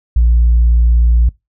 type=tone; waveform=sine; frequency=58.27 Hz; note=A#1; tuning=in tune; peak=-5 dBFS; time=0.16-1.29 s; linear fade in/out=5 ms; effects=noise-tail reverb RT60 0.2 s tail -23 dB re dry + tanh soft clip ceiling -4 dBFS